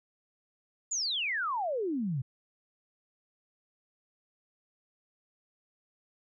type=exponential sweep; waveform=sine; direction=down; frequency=7240 to 121.1 Hz; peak=-29 dBFS; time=0.91-2.22 s; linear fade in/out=10 ms; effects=none